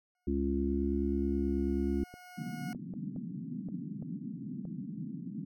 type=tone with exponential growth; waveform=20% pulse; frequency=724 Hz; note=F#5; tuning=38 cents flat; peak=-38 dBFS; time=0.15-2.73 s; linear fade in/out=1 ms; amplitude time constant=560 ms
type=harmonic tone; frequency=69.3 Hz; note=C#2; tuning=in tune; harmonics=1 / 3 / 4 / 5; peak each=-34 / -34 / -34 / -34 dBFS; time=0.27-2.04 s; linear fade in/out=5 ms
type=clicks; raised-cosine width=2 ms; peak=-34 dBFS; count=7; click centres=2.14 / 2.748 / 2.938 / 3.162 / 3.687 / 4.025 / 4.653 s
type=band-pass noise; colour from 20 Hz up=pink; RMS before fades=-40 dBFS; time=2.37-5.45 s; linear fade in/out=10 ms; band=150 to 270 Hz; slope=48 dB/octave
effects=none